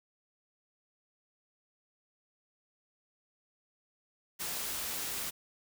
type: noise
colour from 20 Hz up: white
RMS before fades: -37 dBFS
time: 4.39-5.31 s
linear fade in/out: 20 ms
effects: none